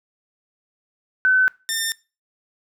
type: tone pair in turn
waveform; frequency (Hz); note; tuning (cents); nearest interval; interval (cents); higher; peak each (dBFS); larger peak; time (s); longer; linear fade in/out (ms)
sine / 10% pulse; 1517 / 1804; F#6 / A6; +43 / +43; minor third; 300; second; -13; neither; 1.25-1.48 / 1.69-1.92; neither; 0
effects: noise-tail reverb RT60 0.3 s tail -22 dB re dry